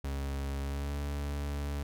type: tone with pitch glide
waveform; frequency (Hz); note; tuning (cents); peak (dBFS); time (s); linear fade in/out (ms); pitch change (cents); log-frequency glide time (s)
40% pulse; 69.3 to 71.66; C#2 to D2; 0 to -42; -32; 0.04-1.83; 5; +58; 0.63-0.95
effects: none